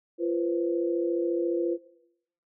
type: tone cluster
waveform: sine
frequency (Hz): 343.3 / 487.7 / 522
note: F4 / B4 / C5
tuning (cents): -30 / -22 / -4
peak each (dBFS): -26 / -32 / -34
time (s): 0.18-1.78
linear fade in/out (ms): 50
effects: noise-tail reverb RT60 0.8 s tail -17 dB re dry